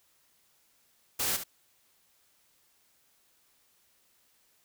white noise with echo, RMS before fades -30 dBFS, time 1.19-1.37 s, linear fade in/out 10 ms, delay 69 ms, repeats 1, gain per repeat -9 dB, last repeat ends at 1.439 s, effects white hiss -68 dBFS RMS until 4.64 s

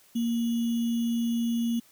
sine tone with sample-and-hold, 233.1 Hz, A#3, in tune, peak -24 dBFS, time 0.15-1.8 s, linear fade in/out 10 ms, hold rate 3150 Hz, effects white hiss -59 dBFS RMS until 1.91 s

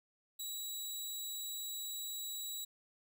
15% pulse tone, 3894 Hz, B7, 25 cents flat, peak -33 dBFS, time 0.39-2.65 s, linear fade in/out 10 ms, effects none

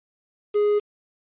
triangle tone with quantisation, 415.3 Hz, G#4, in tune, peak -15 dBFS, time 0.54-0.8 s, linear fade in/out 20 ms, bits 7, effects resampled to 8000 Hz

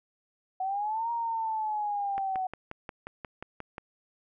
sine linear two-way sweep, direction up then down, 743 to 941 to 743 Hz, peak -28 dBFS, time 0.6-2.47 s, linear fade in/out 5 ms, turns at 1.11 s
click train, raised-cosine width 0.5 ms, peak -23 dBFS, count 10, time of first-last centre 2.18-3.781 s, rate 5.62 Hz
effects none

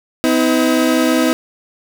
30% pulse tone pair together, 253.8 / 319.8 Hz, B3 / D#4, +47 / +48 cents, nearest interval major third, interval 401 cents, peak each -12 dBFS, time 0.24-1.33 s, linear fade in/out 0 ms, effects 7-bit

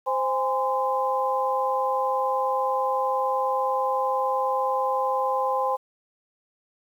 sine tone cluster, 522 / 819 / 1029 Hz, C5 / G#5 / C6, -4 / -24 / -29 cents, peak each -26 dBFS, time 0.06-5.77 s, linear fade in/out 20 ms, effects 9-bit

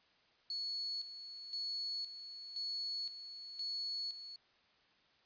sine tone with tremolo, 4392 Hz, C#8, 17 cents flat, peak -37 dBFS, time 0.5-4.36 s, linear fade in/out 2 ms, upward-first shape square, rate 0.97 Hz, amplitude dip 65%, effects white hiss -70 dBFS RMS until 5.25 s + resampled to 11025 Hz

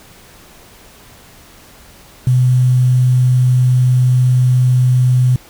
sine tone with quantisation, 126.3 Hz, B2, 39 cents sharp, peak -8 dBFS, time 2.27-5.36 s, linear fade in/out 2 ms, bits 6, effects pink hiss -42 dBFS RMS until 5.49 s

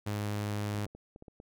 sawtooth tone, 103.83 Hz, G#2, in tune, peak -28 dBFS, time 0.06-0.86 s, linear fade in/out 10 ms
clicks, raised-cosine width 2 ms, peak -35 dBFS, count 8, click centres 0.745 / 0.786 / 0.865 / 0.95 / 1.161 / 1.224 / 1.282 / 1.401 s
effects none

